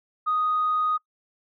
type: tone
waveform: sine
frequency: 1244.5 Hz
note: D#6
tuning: in tune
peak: -20 dBFS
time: 0.26-0.98 s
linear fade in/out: 20 ms
effects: noise-tail reverb RT60 0.1 s tail -23 dB re dry + tanh soft clip ceiling -16 dBFS